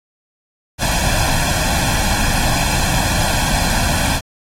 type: noise with comb filter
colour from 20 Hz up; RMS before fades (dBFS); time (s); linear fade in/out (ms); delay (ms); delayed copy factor
pink; -17; 0.78-4.21; 50; 1.2; +0.75
effects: low-pass 11000 Hz 12 dB/octave + AAC 48 kbps